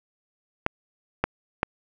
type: clicks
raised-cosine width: 0.5 ms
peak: -6 dBFS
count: 3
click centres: 0.664 / 1.24 / 1.631 s
effects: none